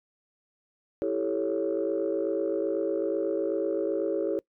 sine chord, A dominant seventh, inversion second, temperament equal, 329.6 / 392 / 440 / 554.4 Hz, E4 / G4 / A4 / C#5, 0 / 0 / 0 / 0 cents, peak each -30 dBFS, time 1.02-4.39 s, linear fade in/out 0 ms, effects noise-tail reverb RT60 0.1 s tail -23 dB re dry + tanh soft clip ceiling -18 dBFS

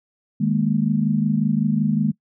sine chord, D# suspended fourth, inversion none, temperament equal, 155.56 / 207.7 / 233.1 Hz, D#3 / G#3 / A#3, 0 / 0 / 0 cents, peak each -22 / -20 / -22 dBFS, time 0.4-2.12 s, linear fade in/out 10 ms, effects noise-tail reverb RT60 0.1 s tail -23 dB re dry

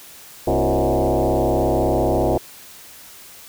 sine tone with frequency modulation, 132.6 Hz, C3, 23 cents sharp, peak -15 dBFS, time 0.47-2.38 s, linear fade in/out 5 ms, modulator 99.9 Hz, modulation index 6.5, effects white hiss -42 dBFS RMS until 3.48 s

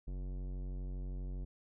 sine tone with tanh clipping, 46.25 Hz, F#1, in tune, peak -40 dBFS, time 0.07-1.45 s, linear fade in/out 10 ms, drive 17 dB, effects none

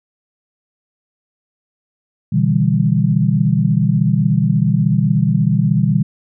sine chord, E minor seventh, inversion second, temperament just, 123.61 / 148.33 / 164.81 / 197.78 Hz, B2 / D3 / E3 / G3, +2 / +18 / 0 / +16 cents, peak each -17 dBFS, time 2.32-6.03 s, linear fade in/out 10 ms, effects none

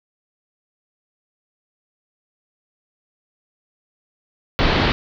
pink low-pass noise, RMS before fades -17 dBFS, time 4.59-4.92 s, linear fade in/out 0 ms, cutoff 4500 Hz, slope 48 dB/octave, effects none

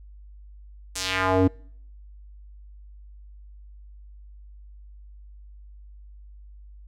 square tone with band-pass filter sweep, 93.9 Hz, F#2, 26 cents sharp, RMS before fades -22 dBFS, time 0.95-1.48 s, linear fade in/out 10 ms, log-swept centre 8200 to 270 Hz, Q 1.6, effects noise-tail reverb RT60 0.6 s tail -25 dB re dry + added 50 Hz sine -43 dBFS peak until 6.87 s

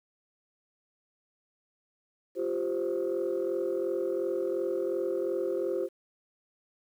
sine chord, F suspended second, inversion none, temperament equal, 349.2 / 392 / 523.3 Hz, F4 / G4 / C5, 0 / 0 / 0 cents, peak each -31 dBFS, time 2.35-5.89 s, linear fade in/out 50 ms, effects tanh soft clip ceiling -22 dBFS + 10-bit

